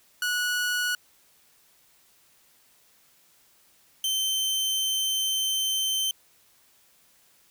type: tone pair in turn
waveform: sawtooth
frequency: 1466 / 3098 Hz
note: F#6 / G7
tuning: -16 / -21 cents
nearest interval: octave + minor second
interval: 1295 cents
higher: second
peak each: -21 dBFS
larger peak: neither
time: 0.22-0.95 / 4.04-6.11 s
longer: second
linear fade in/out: 2 ms
effects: white hiss -61 dBFS RMS until 7.5 s